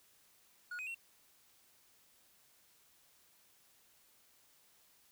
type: tone with pitch steps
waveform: triangle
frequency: 1448 / 2512 / 2723 Hz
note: F#6 / D#7 / F7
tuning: -38 / +16 / -44 cents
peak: -39 dBFS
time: 0.71-0.947 s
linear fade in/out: 5 ms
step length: 79 ms
effects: white hiss -68 dBFS RMS until 5.11 s

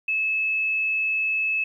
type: tone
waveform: sine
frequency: 2600 Hz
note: E7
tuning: 24 cents flat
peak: -21 dBFS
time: 0.08-1.64 s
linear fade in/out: 5 ms
effects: 10-bit

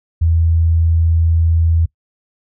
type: tone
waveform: sine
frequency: 82.41 Hz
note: E2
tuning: in tune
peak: -10 dBFS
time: 0.21-1.86 s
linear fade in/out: 10 ms
effects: noise-tail reverb RT60 0.1 s tail -22 dB re dry

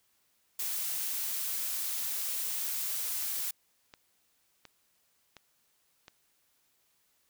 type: noise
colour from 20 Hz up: blue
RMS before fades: -34 dBFS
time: 0.59-3.51 s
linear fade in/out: 5 ms
type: click train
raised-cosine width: 0.2 ms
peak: -31 dBFS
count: 6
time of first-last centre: 2.51-6.081 s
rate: 1.4 Hz
effects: white hiss -72 dBFS RMS until 7.29 s

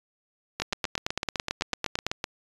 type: two click trains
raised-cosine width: 0.2 ms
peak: -9 / -11 dBFS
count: 14 / 14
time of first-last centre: 0.62-2.066 / 0.6-2.241 s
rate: 8.99 / 7.92 Hz
effects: resampled to 24000 Hz

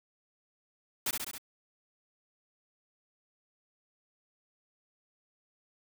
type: noise with echo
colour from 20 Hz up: white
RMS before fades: -31 dBFS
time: 1.06-1.11 s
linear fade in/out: 5 ms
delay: 68 ms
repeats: 4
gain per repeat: -3 dB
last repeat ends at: 1.382 s
effects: none

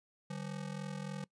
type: ring-modulated tone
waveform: square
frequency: 170.5 Hz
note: F3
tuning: 41 cents flat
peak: -37 dBFS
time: 0.3-1.24 s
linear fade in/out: 0 ms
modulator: 21.7 Hz
effects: noise-tail reverb RT60 0.1 s tail -22 dB re dry + resampled to 22050 Hz

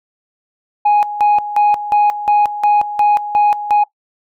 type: tone with tremolo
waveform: sine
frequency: 830.6 Hz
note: G#5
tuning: in tune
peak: -6 dBFS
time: 0.85-3.84 s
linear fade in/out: 10 ms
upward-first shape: square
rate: 2.8 Hz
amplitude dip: 80%
effects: noise-tail reverb RT60 0.1 s tail -19 dB re dry + tanh soft clip ceiling -7 dBFS

